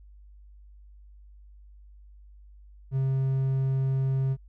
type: tone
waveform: triangle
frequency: 133.6 Hz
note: C3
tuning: 36 cents sharp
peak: -21 dBFS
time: 2.91-4.37 s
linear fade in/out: 50 ms
effects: added 50 Hz sine -48 dBFS peak until 4.48 s